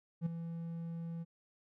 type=tone with ADSR envelope; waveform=triangle; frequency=167 Hz; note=E3; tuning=23 cents sharp; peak=-27 dBFS; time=0.21-1.25 s; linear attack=51 ms; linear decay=8 ms; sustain=-10 dB; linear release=31 ms; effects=none